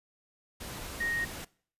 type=tone in noise; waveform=sine; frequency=1864.7 Hz; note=A#6; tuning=in tune; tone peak=-29 dBFS; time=1-1.25 s; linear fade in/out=10 ms; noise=pink; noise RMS=-41 dBFS; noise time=0.6-1.45 s; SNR=+9 dB; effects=noise-tail reverb RT60 0.5 s tail -22 dB re dry + resampled to 32000 Hz